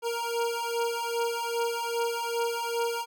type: beating tone pair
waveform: 25% pulse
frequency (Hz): 466.2 / 468.7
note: A#4 / A#4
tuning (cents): 0 / +9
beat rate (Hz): 2.5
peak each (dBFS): -27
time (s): 0.02-3.06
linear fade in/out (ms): 50
effects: none